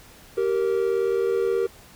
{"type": "tone pair together", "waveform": "triangle", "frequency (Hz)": [387.6, 466.2], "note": ["G4", "A#4"], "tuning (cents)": [-20, 0], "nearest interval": "minor third", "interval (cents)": 320, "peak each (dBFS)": -21, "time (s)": [0.37, 1.67], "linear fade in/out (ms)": 10, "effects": ["pink hiss -49 dBFS RMS until 1.95 s"]}